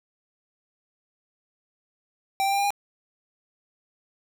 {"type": "tone with pitch steps", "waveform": "square", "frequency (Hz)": [781, 788.3, 795.6, 803, 810.4], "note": ["G5", "G5", "G5", "G5", "G#5"], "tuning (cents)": [-7, 9, 25, 41, -43], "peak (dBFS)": -22, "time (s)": [2.4, 2.705], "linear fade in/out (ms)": 0, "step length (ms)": 61, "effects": []}